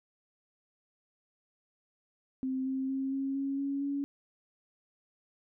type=tone with pitch steps; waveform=sine; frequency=261.6 / 264.8 / 268 / 271.3 / 274.6 / 278 / 281.3 Hz; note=C4 / C4 / C4 / C#4 / C#4 / C#4 / C#4; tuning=0 / +21 / +42 / -37 / -16 / +5 / +26 cents; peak=-30 dBFS; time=2.43-4.04 s; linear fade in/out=0 ms; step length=230 ms; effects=none